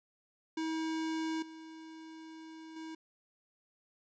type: tone with level steps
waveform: square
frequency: 320.2 Hz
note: D#4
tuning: 50 cents sharp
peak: -34 / -48 / -43 dBFS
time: 0.57-2.95 s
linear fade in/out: 5 ms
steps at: 1.42 / 2.76 s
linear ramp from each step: 5 ms
effects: resampled to 16000 Hz + 12-bit